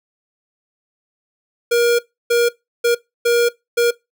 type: tone bursts at uneven times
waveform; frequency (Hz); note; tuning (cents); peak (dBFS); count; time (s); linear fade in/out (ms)
square; 474.3; A#4; +30; -13; 5; 1.71-1.99 / 2.3-2.49 / 2.84-2.95 / 3.25-3.49 / 3.77-3.91; 10
effects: noise-tail reverb RT60 0.2 s tail -21 dB re dry